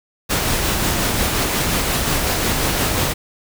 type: noise with tremolo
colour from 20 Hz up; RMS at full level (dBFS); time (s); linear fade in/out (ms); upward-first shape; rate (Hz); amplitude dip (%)
pink; -18; 0.29-3.14; 20; sine; 5.6; 25
effects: none